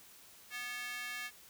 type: tone with high-pass filter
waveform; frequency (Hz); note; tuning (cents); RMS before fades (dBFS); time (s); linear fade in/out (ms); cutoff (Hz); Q
square; 245; B3; -14; -42; 0.5-1.31; 50; 1900; 2.7
effects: white hiss -58 dBFS RMS until 1.49 s